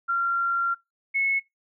sine tone pair in turn, 1378 / 2192 Hz, F6 / C#7, -24 / -20 cents, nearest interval minor sixth, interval 804 cents, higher second, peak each -21 dBFS, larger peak neither, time 0.08-0.75 / 1.14-1.4 s, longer first, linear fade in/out 20 ms, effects noise-tail reverb RT60 0.2 s tail -22 dB re dry

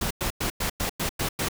pink noise bursts, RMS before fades -27 dBFS, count 8, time 0.01-1.486 s, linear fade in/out 5 ms, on 97 ms, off 100 ms, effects none

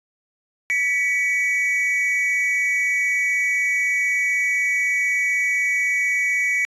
triangle tone pair together, 1961 / 2264 Hz, B6 / C#7, -13 / +36 cents, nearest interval major second, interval 249 cents, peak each -21 / -18 dBFS, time 0.7-6.65 s, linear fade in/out 0 ms, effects resampled to 24000 Hz

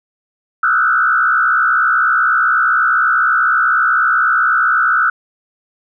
sine tone with frequency modulation, 1400 Hz, F6, 4 cents sharp, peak -10 dBFS, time 0.63-5.1 s, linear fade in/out 5 ms, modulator 64.1 Hz, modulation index 2, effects none

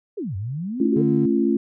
sine exponential two-way sweep, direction down then up, 466.2 to 90.9 to 466.2 Hz, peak -25 dBFS, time 0.17-1.02 s, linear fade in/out 10 ms, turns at 0.36 s
sine chord, A augmented, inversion none, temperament just, 220 / 275 / 343.8 Hz, A3 / C#4 / E#4, 0 / -14 / -27 cents, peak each -21 dBFS, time 0.8-1.57 s, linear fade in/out 5 ms
triangle tone, 146.83 Hz, D3, in tune, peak -21 dBFS, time 0.96-1.26 s, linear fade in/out 5 ms
effects none

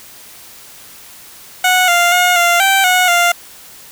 15% pulse tone with pitch steps, 735 / 697 / 718 / 694 / 778 / 731 / 697 Hz, F#5 / F5 / F5 / F5 / G5 / F#5 / F5, -12 / -4 / +48 / -11 / -13 / -21 / -4 cents, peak -3 dBFS, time 1.64-3.32 s, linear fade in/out 5 ms, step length 240 ms, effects white hiss -38 dBFS RMS until 3.91 s

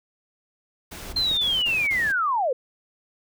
pink noise bursts, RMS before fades -38 dBFS, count 5, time 0.91-2.122 s, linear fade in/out 10 ms, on 220 ms, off 28 ms
brown noise, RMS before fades -38 dBFS, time 1.06-1.23 s, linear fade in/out 5 ms
sine linear sweep, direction down, 4183 to 472.7 Hz, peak -20 dBFS, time 1.16-2.53 s, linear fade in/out 5 ms
click, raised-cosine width 2 ms, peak -22 dBFS, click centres 1.314 s
effects none

